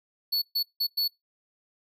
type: tone bursts at uneven times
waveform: square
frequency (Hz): 4428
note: C#8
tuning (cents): -3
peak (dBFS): -24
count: 4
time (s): 0.32-0.42 / 0.55-0.63 / 0.8-0.87 / 0.97-1.08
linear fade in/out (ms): 10
effects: noise-tail reverb RT60 0.2 s tail -25 dB re dry